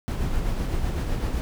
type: noise with tremolo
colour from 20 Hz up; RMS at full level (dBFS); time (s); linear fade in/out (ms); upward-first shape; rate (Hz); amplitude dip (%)
brown; -24; 0.08-1.41; 0; sine; 7.9; 35
effects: none